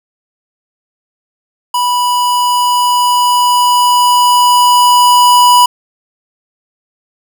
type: tone with level ramp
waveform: square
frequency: 982 Hz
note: B5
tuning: 10 cents flat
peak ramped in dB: -11 to -4 dBFS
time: 1.74-5.66 s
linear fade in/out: 5 ms
effects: none